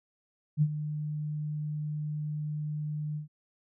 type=tone with ADSR envelope; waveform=sine; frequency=150.8 Hz; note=D3; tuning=46 cents sharp; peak=-19 dBFS; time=0.57-3.28 s; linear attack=48 ms; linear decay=57 ms; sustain=-12 dB; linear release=120 ms; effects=none